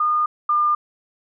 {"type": "tone pair in turn", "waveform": "sine", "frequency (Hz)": [1219, 1202.9], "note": ["D#6", "D6"], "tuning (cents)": [-36, 41], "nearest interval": "unison", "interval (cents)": 23, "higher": "first", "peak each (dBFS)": [-16, -15], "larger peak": "second", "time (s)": [[0, 0.26], [0.49, 0.75]], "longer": "neither", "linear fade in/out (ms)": 5, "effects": []}